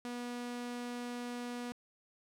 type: tone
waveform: sawtooth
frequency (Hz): 242.8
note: B3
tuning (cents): -29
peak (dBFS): -35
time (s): 0.05-1.72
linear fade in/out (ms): 0
effects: low-pass 10000 Hz 12 dB/octave + 11-bit